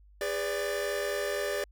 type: tone cluster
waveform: 45% pulse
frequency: 406.9 / 498.3 / 579 / 1781 Hz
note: G#4 / B4 / D5 / A6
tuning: -35 / +15 / -25 / +21 cents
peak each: -34 / -38 / -33 / -39 dBFS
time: 0.21-1.64 s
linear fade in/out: 2 ms
effects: added 50 Hz sine -54 dBFS peak until 1.71 s